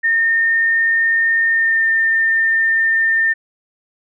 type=tone with pitch glide; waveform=sine; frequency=1824 to 1806.2 Hz; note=A#6 to A6; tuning=-38 to +45 cents; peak=-12 dBFS; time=0.03-3.34 s; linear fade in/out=20 ms; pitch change=-17 cents; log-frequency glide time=1.49-1.85 s; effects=none